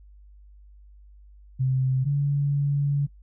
sine tone pair in turn, 130.81 / 142.46 Hz, C3 / C#3, 0 / +48 cents, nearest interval minor second, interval 148 cents, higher second, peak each -20 dBFS, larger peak neither, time 1.59-2.05 / 2.05-3.07 s, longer second, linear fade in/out 20 ms, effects noise-tail reverb RT60 0.1 s tail -21 dB re dry + added 50 Hz sine -47 dBFS peak until 3.22 s

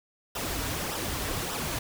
pink noise with flanger, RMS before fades -32 dBFS, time 0.35-1.79 s, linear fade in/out 5 ms, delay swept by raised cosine 0.44 to 5.84 ms, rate 1.7 Hz, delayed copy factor -0.65, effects none

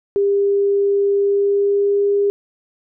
sine tone with pitch glide, 400.5 to 403.8 Hz, G4 to G#4, +37 to -49 cents, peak -13 dBFS, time 0.16-2.3 s, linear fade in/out 0 ms, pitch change +14 cents, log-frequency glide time 1.14-2.07 s, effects none

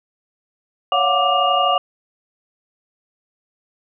sine tone cluster, 560 / 700 / 732 / 1176 / 2840 Hz, C#5 / F5 / F#5 / D6 / F7, +18 / +4 / -19 / +2 / +28 cents, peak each -23 / -23 / -19 / -18 / -22 dBFS, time 0.92-1.78 s, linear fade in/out 2 ms, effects none

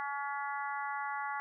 harmonic tone, 282.8 Hz, C#4, 35 cents sharp, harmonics 3 / 4 / 5 / 6 / 7, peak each -38 / -40 / -42 / -44 / -45 dBFS, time 0-1.4 s, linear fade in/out 0 ms, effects none

